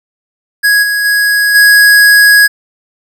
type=tone with level steps; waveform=square; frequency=1662 Hz; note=G#6; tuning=1 cent sharp; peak=-6 / -11 / -8 / -3 dBFS; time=0.63-2.48 s; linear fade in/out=20 ms; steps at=0.82 / 1.04 / 1.54 s; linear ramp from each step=20 ms; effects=none